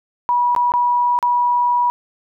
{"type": "tone with dropouts", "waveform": "sine", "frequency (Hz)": 971, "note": "B5", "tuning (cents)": -30, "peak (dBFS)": -13, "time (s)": [0.29, 1.9], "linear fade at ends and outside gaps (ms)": 0, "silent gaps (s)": [[0.55, 0.563], [0.72, 0.738], [1.189, 1.227]], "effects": []}